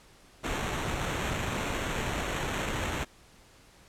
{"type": "noise with sample-and-hold", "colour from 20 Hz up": "pink", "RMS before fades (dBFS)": -32, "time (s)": [0.43, 3.05], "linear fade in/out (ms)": 20, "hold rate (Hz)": 4900, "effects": ["pink hiss -57 dBFS RMS until 3.88 s", "low-pass 10000 Hz 12 dB/octave"]}